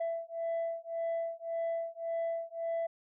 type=beating tone pair; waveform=sine; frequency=665 / 666.8 Hz; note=E5 / E5; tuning=+15 / +20 cents; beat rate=1.8 Hz; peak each=-34 / -34 dBFS; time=0-2.87 s; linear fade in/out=10 ms; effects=tanh soft clip ceiling -29 dBFS